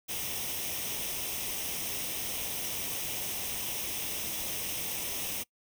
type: noise with comb filter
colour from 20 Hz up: white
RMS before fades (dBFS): -35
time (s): 0.08-5.44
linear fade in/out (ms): 20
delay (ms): 0.34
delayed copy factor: +0.6
effects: noise-tail reverb RT60 0.1 s tail -23 dB re dry